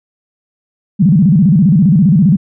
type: tone with vibrato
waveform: sine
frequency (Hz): 174.9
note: F3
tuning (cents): +3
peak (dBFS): -5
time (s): 0.99-2.37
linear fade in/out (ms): 20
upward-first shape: square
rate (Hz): 15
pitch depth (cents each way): 240
effects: none

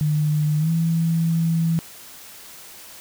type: tone with pitch glide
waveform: sine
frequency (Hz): 151.1 to 164.78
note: D3 to E3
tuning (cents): +50 to 0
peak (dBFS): -17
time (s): 0.01-1.79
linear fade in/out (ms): 0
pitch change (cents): +150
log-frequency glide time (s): 0.58-0.7
effects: white hiss -42 dBFS RMS until 3 s

